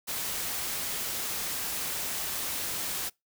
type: noise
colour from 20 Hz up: white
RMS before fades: -33 dBFS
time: 0.07-3.1 s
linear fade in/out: 20 ms
effects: noise-tail reverb RT60 0.2 s tail -25 dB re dry